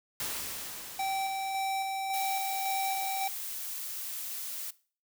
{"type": "noise with exponential decay", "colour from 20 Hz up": "white", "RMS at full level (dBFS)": -34, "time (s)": [0.2, 3.15], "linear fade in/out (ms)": 2, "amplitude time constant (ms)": 640}
{"type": "tone with tremolo", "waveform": "square", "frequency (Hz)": 775, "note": "G5", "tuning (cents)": -20, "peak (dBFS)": -30, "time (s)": [0.99, 3.28], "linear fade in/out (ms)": 5, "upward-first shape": "square", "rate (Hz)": 1.8, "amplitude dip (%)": 25}
{"type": "noise", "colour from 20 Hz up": "blue", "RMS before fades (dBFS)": -38, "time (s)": [2.13, 4.71], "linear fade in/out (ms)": 10}
{"effects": ["noise-tail reverb RT60 0.4 s tail -19 dB re dry"]}